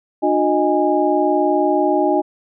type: tone cluster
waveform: sine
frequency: 300 / 360.3 / 621 / 823 Hz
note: D4 / F#4 / D#5 / G#5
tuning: +37 / -46 / -3 / -16 cents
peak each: -19 dBFS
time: 0.22-2.22 s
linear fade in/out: 20 ms
effects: none